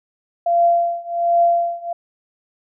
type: tone with tremolo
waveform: sine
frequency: 687 Hz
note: F5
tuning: 29 cents flat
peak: -10 dBFS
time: 0.46-1.93 s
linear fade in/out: 5 ms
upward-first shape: triangle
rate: 1.3 Hz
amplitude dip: 95%
effects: none